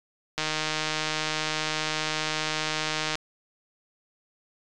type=click train; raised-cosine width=0.2 ms; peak=-10 dBFS; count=431; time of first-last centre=0.38-3.154 s; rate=155 Hz; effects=resampled to 24000 Hz